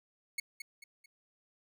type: tone with echo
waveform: sawtooth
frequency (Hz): 2200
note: C#7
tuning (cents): -14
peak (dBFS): -29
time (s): 0.38-0.4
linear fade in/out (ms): 5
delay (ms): 220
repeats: 3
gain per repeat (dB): -8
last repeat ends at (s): 1.06
effects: none